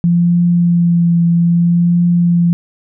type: tone with vibrato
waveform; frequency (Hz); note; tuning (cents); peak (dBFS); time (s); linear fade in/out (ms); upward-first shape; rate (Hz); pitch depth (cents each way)
sine; 171.8; F3; -28; -8; 0.04-2.53; 0; triangle; 0.62; 22
effects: none